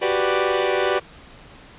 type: chord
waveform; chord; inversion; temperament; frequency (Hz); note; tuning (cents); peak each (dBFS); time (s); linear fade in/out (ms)
sawtooth; G major seventh; third; equal; 370 / 392 / 493.9 / 587.3; F#4 / G4 / B4 / D5; 0 / 0 / 0 / 0; -20; 0.01-1; 20
effects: pink hiss -45 dBFS RMS until 1.78 s + resampled to 8000 Hz